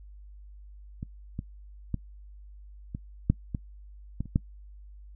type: clicks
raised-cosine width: 5 ms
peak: -23 / -20 / -16 / -22 / -8 / -18 / -18 / -30 / -10 dBFS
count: 9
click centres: 1.029 / 1.391 / 1.943 / 2.949 / 3.3 / 3.548 / 4.206 / 4.257 / 4.359 s
effects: noise-tail reverb RT60 0.1 s tail -22 dB re dry + added 50 Hz sine -45 dBFS peak until 5.15 s